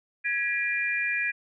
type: tone cluster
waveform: sine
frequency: 1665 / 1940 / 2396 Hz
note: G#6 / B6 / D7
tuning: +4 / -31 / +34 cents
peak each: -29 / -31 / -28 dBFS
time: 0.24-1.32 s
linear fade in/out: 20 ms
effects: none